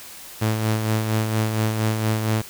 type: tone with tremolo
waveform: sawtooth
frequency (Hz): 109.5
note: A2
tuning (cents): -8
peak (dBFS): -14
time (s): 0.41-2.42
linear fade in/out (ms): 10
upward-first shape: sine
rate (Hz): 4.3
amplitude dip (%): 45
effects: white hiss -40 dBFS RMS until 2.49 s